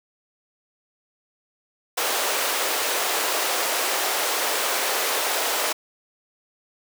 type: high-pass noise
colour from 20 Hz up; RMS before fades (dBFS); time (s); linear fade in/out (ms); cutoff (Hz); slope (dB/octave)
pink; -24; 1.97-5.73; 10; 430; 24
effects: none